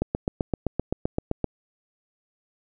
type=click train; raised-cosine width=2 ms; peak=-10 dBFS; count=12; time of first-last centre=0.02-1.443 s; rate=7.73 Hz; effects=none